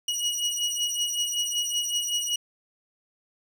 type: beating tone pair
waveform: 25% pulse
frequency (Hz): 2902 / 2907.3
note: F#7 / F#7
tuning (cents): -34 / -31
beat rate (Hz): 5.3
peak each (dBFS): -25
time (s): 0.08-2.36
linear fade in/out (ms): 5
effects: none